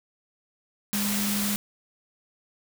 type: tone in noise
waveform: sine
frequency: 204.7 Hz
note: G#3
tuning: 25 cents flat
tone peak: -27 dBFS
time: 0.93-1.56 s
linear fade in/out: 0 ms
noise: white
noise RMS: -29 dBFS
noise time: 0.93-1.56 s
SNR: -1 dB
effects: none